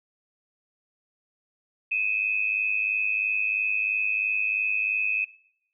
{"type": "tone pair together", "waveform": "sine", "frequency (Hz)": [2500, 2603], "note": ["D#7", "E7"], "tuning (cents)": [8, -22], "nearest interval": "minor second", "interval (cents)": 70, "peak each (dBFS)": -26, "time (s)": [1.91, 5.25], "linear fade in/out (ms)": 10, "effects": ["noise-tail reverb RT60 0.7 s tail -18 dB re dry"]}